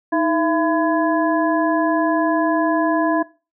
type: harmonic tone with a mistuned harmonic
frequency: 336.2 Hz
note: E4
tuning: 34 cents sharp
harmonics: 1 / 2 / 3 / 5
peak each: -18 / -21 / -23 / -25 dBFS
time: 0.12-3.23 s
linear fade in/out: 10 ms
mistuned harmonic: 1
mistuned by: -110 cents
effects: noise-tail reverb RT60 0.3 s tail -19 dB re dry